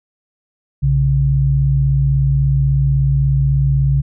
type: tone pair together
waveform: sine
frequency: 61.34 / 137.7 Hz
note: B1 / C#3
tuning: -11 / -11 cents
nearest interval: octave + major second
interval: 1400 cents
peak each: -17 / -12 dBFS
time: 0.82-4.02 s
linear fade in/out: 20 ms
effects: none